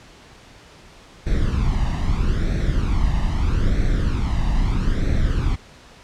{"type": "noise with flanger", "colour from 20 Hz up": "brown", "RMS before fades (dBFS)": -19, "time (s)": [1.26, 5.56], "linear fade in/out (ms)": 10, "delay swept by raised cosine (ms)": [0.5, 1.07], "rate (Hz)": 0.78, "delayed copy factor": 0.75, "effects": ["pink hiss -46 dBFS RMS until 6.03 s", "low-pass 6000 Hz 12 dB/octave"]}